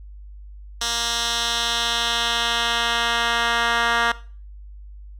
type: tone with band-pass filter sweep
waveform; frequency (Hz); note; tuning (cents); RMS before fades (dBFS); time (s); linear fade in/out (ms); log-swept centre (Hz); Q
10% pulse; 234.1; A#3; +8; -22; 0.81-4.12; 5; 5000 to 1900; 1.4
effects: noise-tail reverb RT60 0.4 s tail -18 dB re dry + added 50 Hz sine -37 dBFS peak until 5.19 s